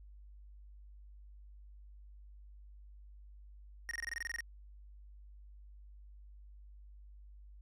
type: tone bursts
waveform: square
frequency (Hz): 1864.7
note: A#6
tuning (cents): 0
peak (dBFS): -37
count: 12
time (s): 3.89-4.406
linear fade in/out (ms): 0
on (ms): 21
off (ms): 24
effects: added 50 Hz sine -52 dBFS peak until 7.61 s + low-pass 9000 Hz 12 dB/octave